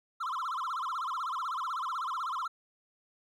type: tone with vibrato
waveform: triangle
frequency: 1174.7 Hz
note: D6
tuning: in tune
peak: -30 dBFS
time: 0.2-2.48 s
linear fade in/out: 10 ms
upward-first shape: sine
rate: 16 Hz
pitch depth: 280 cents each way
effects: none